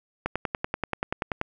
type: click train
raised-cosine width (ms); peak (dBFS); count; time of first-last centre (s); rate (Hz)
0.5; -11; 13; 0.26-1.414; 10.4
effects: none